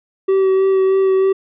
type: tone with vibrato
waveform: triangle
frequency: 383.1 Hz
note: G4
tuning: 40 cents flat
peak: -9 dBFS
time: 0.28-1.33 s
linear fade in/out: 10 ms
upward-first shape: sine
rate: 3.2 Hz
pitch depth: 14 cents each way
effects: resampled to 8000 Hz